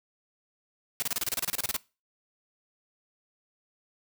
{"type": "noise bursts", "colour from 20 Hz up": "white", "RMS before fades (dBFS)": -29, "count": 15, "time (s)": [1, 1.765], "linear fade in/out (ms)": 0, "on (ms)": 23, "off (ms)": 30, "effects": ["noise-tail reverb RT60 0.3 s tail -22 dB re dry"]}